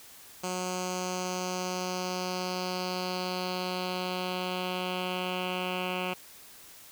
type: tone with low-pass filter sweep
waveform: 10% pulse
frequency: 182.6 Hz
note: F#3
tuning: 23 cents flat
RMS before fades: -33 dBFS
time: 0.43-6.14 s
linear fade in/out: 10 ms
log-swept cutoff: 7400 to 2700 Hz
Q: 3
effects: white hiss -51 dBFS RMS until 6.91 s